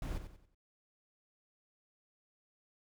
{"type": "noise with echo", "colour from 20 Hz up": "brown", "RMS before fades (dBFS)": -38, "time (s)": [0.02, 0.18], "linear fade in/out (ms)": 2, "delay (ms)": 92, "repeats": 4, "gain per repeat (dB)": -9, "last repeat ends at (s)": 0.548, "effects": []}